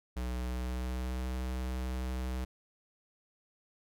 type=tone with pitch glide; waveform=square; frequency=61.74 to 63.44 Hz; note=B1 to B1; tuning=0 to +47 cents; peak=-34 dBFS; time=0.16-2.45 s; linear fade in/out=10 ms; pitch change=+47 cents; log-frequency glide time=0.34-1.28 s; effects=none